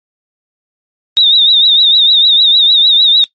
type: tone with vibrato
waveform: sine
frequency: 3742 Hz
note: A#7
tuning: 6 cents sharp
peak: -4 dBFS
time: 1.17-3.24 s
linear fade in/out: 0 ms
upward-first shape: triangle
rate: 6.6 Hz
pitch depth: 100 cents each way
effects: noise-tail reverb RT60 0.1 s tail -19 dB re dry + MP3 32 kbps